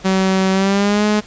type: tone with pitch glide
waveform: sawtooth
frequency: 189.9 to 210.7 Hz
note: F#3 to G#3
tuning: +45 to +25 cents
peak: -9 dBFS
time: 0.04-1.21 s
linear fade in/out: 20 ms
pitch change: +180 cents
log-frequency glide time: 0.52-1.05 s
effects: pink hiss -40 dBFS RMS until 1.26 s + resampled to 16000 Hz